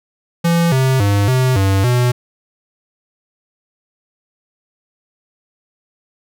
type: tone with pitch steps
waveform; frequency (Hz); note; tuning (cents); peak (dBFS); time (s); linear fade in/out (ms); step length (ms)
square; 169.3 / 131.6 / 101.1 / 128.9 / 97.1 / 123.3; E3 / C3 / G#2 / C3 / G2 / B2; +46 / +10 / -46 / -26 / -16 / -2; -12; 0.44-2.12; 10; 280
effects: none